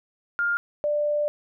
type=tone pair in turn; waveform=sine; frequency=1407 / 591.6 Hz; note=F6 / D5; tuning=+12 / +13 cents; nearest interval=octave + minor third; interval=1499 cents; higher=first; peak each=-21 dBFS; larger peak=neither; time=0.39-0.57 / 0.84-1.28 s; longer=second; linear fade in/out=0 ms; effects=none